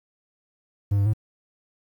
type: tone with pitch steps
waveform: triangle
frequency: 100.9 / 100.1 / 107.7 Hz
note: G#2 / G2 / A2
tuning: -49 / +37 / -37 cents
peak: -16 dBFS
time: 0.91-1.135 s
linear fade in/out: 10 ms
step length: 75 ms
effects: 9-bit